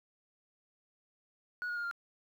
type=tone with pitch steps; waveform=sine; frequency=1460 / 1438.2 / 1416.8 / 1395.7 Hz; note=F#6 / F#6 / F6 / F6; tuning=-24 / -50 / +24 / -2 cents; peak=-32 dBFS; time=1.62-1.912 s; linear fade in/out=0 ms; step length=73 ms; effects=tanh soft clip ceiling -33 dBFS + 11-bit